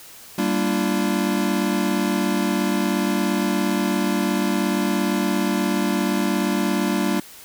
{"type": "chord", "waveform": "square", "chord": "G minor seventh", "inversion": "none", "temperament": "equal with one note detuned", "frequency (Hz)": [196, 233.1, 293.7, 342], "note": ["G3", "Bb3", "D4", "F4"], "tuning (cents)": [0, 0, 0, -36], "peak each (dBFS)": [-24, -26, -26, -27], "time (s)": [0.38, 7.2], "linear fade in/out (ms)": 5, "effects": ["white hiss -43 dBFS RMS until 7.44 s"]}